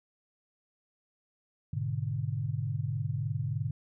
sine chord, G# diminished, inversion none, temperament equal, 103.83 / 123.47 / 146.83 Hz, G#2 / B2 / D3, 0 / 0 / 0 cents, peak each -34 dBFS, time 1.73-3.71 s, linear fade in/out 5 ms, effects none

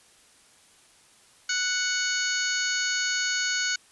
harmonic tone, 740 Hz, F#5, in tune, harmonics 2 / 3 / 4 / 5 / 6 / 7 / 8 / 9, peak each -28 / -34 / -35 / -39 / -31 / -40 / -40 / -31 dBFS, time 1.49-3.76 s, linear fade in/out 5 ms, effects white hiss -57 dBFS RMS until 3.91 s + resampled to 24000 Hz

